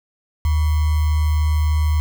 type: tone with sample-and-hold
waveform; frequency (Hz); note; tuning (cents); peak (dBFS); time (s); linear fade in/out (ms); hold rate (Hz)
sine; 76.7; D#2; -24; -14; 0.45-2; 0; 1050
effects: none